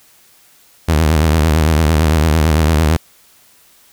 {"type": "tone with vibrato", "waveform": "sawtooth", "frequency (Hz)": 78.4, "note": "D#2", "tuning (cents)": 14, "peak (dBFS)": -6, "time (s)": [0.88, 2.97], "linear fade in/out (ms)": 10, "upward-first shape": "triangle", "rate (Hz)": 8.9, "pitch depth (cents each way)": 130, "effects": ["white hiss -49 dBFS RMS until 3.92 s"]}